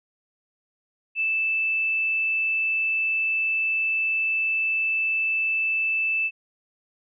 sine tone, 2637 Hz, E7, in tune, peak -21 dBFS, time 1.15-6.31 s, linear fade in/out 50 ms, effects none

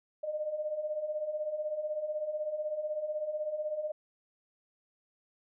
sine beating tone pair, 596 / 612 Hz, D5 / D#5, +25 / -29 cents, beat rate 16 Hz, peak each -39 / -33 dBFS, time 0.23-3.92 s, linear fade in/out 10 ms, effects none

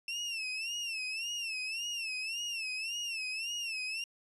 30% pulse tone with vibrato, 2688 Hz, E7, 33 cents sharp, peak -32 dBFS, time 0.08-4.04 s, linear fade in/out 2 ms, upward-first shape sine, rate 1.8 Hz, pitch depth 120 cents each way, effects resampled to 24000 Hz

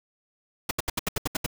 pink noise bursts, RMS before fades -26 dBFS, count 9, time 0.69-1.463 s, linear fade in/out 5 ms, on 21 ms, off 73 ms, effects none

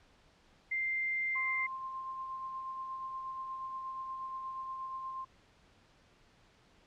sine tone, 2093 Hz, C7, in tune, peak -31 dBFS, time 0.71-1.67 s, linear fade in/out 10 ms
sine tone with tremolo, 1053 Hz, C6, 11 cents sharp, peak -37 dBFS, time 1.35-5.25 s, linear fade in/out 10 ms, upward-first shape sine, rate 8.4 Hz, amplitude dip 30%
effects pink hiss -65 dBFS RMS until 6.86 s + low-pass 5000 Hz 12 dB/octave

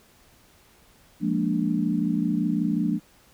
sine chord, Bb dominant seventh, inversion second, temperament equal, 174.61 / 207.7 / 233.1 / 293.7 Hz, F3 / Ab3 / Bb3 / D4, 0 / 0 / 0 / 0 cents, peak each -27 dBFS, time 1.2-3 s, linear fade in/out 50 ms, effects pink hiss -57 dBFS RMS until 3.33 s

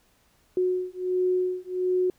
sine beating tone pair, 365.3 / 366.7 Hz, F#4 / F#4, -22 / -15 cents, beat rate 1.4 Hz, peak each -26 dBFS, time 0.57-2.1 s, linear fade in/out 2 ms, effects pink hiss -64 dBFS RMS until 2.18 s

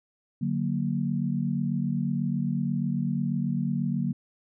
sine chord, D augmented, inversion none, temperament equal, 146.83 / 185 / 233.1 Hz, D3 / F#3 / A#3, 0 / 0 / 0 cents, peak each -29 dBFS, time 0.41-4.13 s, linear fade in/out 10 ms, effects none

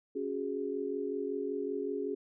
sine chord, C# suspended fourth, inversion none, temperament equal, 277.2 / 370 / 415.3 Hz, C#4 / F#4 / G#4, 0 / 0 / 0 cents, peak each -38 / -38 / -35 dBFS, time 0.15-2.15 s, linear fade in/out 10 ms, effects none

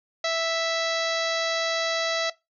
harmonic tone, 659 Hz, E5, 1 cent flat, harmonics 1 / 2 / 3 / 4 / 5 / 6 / 7 / 8 / 9 / 10, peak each -26 / -32 / -31 / -38 / -36 / -31 / -36 / -38 / -40 / -44 dBFS, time 0.24-2.3 s, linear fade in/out 5 ms, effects noise-tail reverb RT60 0.2 s tail -19 dB re dry

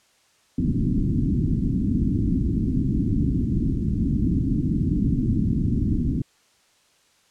white low-pass noise, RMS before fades -22 dBFS, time 0.58-6.22 s, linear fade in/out 5 ms, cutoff 290 Hz, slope 48 dB/octave, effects white hiss -61 dBFS RMS until 7.3 s + low-pass 8000 Hz 12 dB/octave

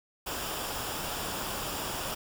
pink noise with comb filter, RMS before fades -35 dBFS, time 0.26-2.15 s, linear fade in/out 10 ms, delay 0.48 ms, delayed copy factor -0.5, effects none

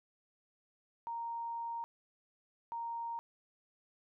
sine tone bursts at uneven times, 930 Hz, A#5, 4 cents flat, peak -37 dBFS, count 2, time 1.07-1.84 / 2.72-3.19 s, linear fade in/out 0 ms, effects none

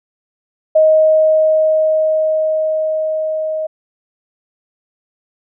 sine tone with level ramp, 627 Hz, D#5, 13 cents sharp, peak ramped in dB -6 to -17 dBFS, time 0.75-3.67 s, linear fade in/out 10 ms, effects none

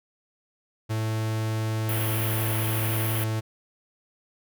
45% pulse tone, 110 Hz, A2, in tune, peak -25 dBFS, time 0.89-3.41 s, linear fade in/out 20 ms
white band-stop noise, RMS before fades -31 dBFS, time 1.89-3.24 s, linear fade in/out 2 ms, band 3400 to 9600 Hz, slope 96 dB/octave
effects none

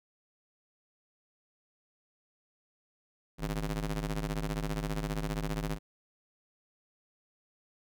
sawtooth ring-modulated tone, 103.83 Hz, G#2, in tune, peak -25 dBFS, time 3.38-5.79 s, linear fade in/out 50 ms, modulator 59.4 Hz, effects none

